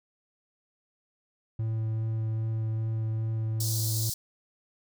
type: tone with vibrato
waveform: triangle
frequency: 111 Hz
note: A2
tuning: 16 cents sharp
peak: -25 dBFS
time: 1.59-4.1 s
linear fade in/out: 5 ms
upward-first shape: sine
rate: 2.5 Hz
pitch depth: 9 cents each way
type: high-pass noise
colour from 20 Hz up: pink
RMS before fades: -33 dBFS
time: 3.6-4.14 s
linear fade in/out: 5 ms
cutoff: 4200 Hz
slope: 48 dB/octave
effects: none